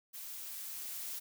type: noise with level ramp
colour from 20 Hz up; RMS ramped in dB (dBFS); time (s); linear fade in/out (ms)
blue; -46 to -41; 0.13-1.2; 20
effects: none